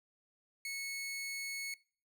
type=tone; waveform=sawtooth; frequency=2200 Hz; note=C#7; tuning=14 cents flat; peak=-35 dBFS; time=0.65-1.74 s; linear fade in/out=2 ms; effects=noise-tail reverb RT60 0.4 s tail -21 dB re dry